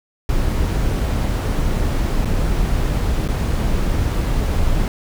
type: noise with dropouts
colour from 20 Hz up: brown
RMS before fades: -18 dBFS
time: 0.29-4.88 s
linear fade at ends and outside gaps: 1 ms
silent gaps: 2.248-2.255 / 3.278-3.286 s
effects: none